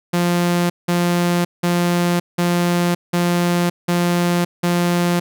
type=tone bursts; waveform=sawtooth; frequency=174.61 Hz; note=F3; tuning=in tune; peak=-11 dBFS; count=7; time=0.13-5.2 s; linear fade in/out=10 ms; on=570 ms; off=180 ms; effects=none